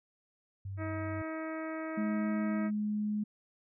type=tone; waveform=sine; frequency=97.4 Hz; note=G2; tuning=11 cents flat; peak=-37 dBFS; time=0.65-1.22 s; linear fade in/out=5 ms
type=harmonic tone; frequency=318.4 Hz; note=D#4; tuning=40 cents sharp; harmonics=1 / 2 / 3 / 4 / 5 / 6 / 7 / 8; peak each=-38 / -41 / -51 / -45 / -49 / -49 / -50 / -62 dBFS; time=0.77-2.71 s; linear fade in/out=50 ms
type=tone with pitch glide; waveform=sine; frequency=211.6 to 210.3 Hz; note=G#3 to G#3; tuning=+33 to +22 cents; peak=-30 dBFS; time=1.97-3.24 s; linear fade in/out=10 ms; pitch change=-11 cents; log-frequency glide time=2.44-2.6 s
effects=none